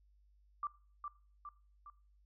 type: tone with echo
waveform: sine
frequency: 1174.7 Hz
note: D6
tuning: in tune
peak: -35 dBFS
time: 0.63-0.67 s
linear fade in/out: 2 ms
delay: 410 ms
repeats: 3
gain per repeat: -5 dB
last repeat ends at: 1.9 s
effects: noise-tail reverb RT60 0.4 s tail -19 dB re dry + added 50 Hz sine -65 dBFS peak until 2.25 s